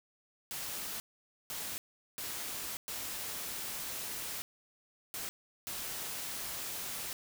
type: noise bursts at uneven times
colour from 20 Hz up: white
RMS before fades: -40 dBFS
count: 6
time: 0.51-1 / 1.5-1.78 / 2.18-2.77 / 2.88-4.42 / 5.14-5.29 / 5.67-7.13 s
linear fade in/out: 0 ms
effects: none